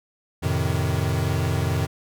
square chord, F dominant seventh, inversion none, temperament equal with one note detuned, 88.68 / 110 / 130.81 / 155.56 Hz, F2 / A2 / C3 / Eb3, +27 / 0 / 0 / 0 cents, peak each -26 / -28 / -28 / -28 dBFS, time 0.42-1.87 s, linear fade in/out 20 ms, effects none

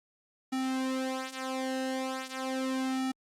sawtooth tone with flanger, 261.7 Hz, C4, in tune, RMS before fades -33 dBFS, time 0.52-3.12 s, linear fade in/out 10 ms, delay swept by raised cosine 1.9 to 4.7 ms, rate 0.39 Hz, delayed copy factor -0.8, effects low-pass 10000 Hz 12 dB/octave + Opus 48 kbps

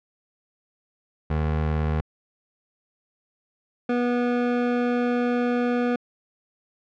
25% pulse tone pair in turn, 77.4 / 243.4 Hz, D#2 / B3, -9 / -25 cents, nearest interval octave + minor sixth, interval 1984 cents, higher second, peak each -18 / -17 dBFS, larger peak second, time 1.3-2.01 / 3.89-5.96 s, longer second, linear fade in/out 5 ms, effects low-pass 2000 Hz 12 dB/octave

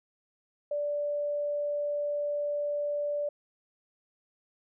sine tone, 584 Hz, D5, 10 cents flat, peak -28 dBFS, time 0.71-3.29 s, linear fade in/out 5 ms, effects none

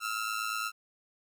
sawtooth ring-modulated tone, 1341 Hz, E6, 29 cents sharp, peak -25 dBFS, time 0-0.72 s, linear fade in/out 50 ms, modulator 54.3 Hz, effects none

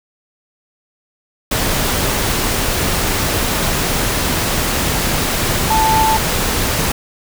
sine tone in noise, 880 Hz, A5, in tune, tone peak -12 dBFS, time 5.7-6.17 s, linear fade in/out 5 ms, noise pink, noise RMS -17 dBFS, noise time 1.51-6.92 s, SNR +2 dB, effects none

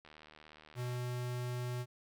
click train, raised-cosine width 0.3 ms, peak -39 dBFS, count 71, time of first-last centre 0.05-0.961 s, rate 76.8 Hz
square tone, 123.47 Hz, B2, in tune, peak -37 dBFS, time 0.75-1.86 s, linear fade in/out 50 ms
effects none

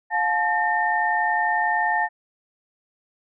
sine tone cluster, 712 / 863 / 1816 Hz, F5 / A5 / A#6, +33 / -34 / -46 cents, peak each -26 / -22 / -23 dBFS, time 0.1-2.09 s, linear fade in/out 50 ms, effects none

